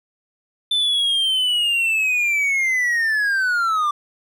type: linear sweep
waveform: triangle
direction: down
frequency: 3547 to 1167 Hz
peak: -15 dBFS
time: 0.71-3.91 s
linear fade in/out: 5 ms
effects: none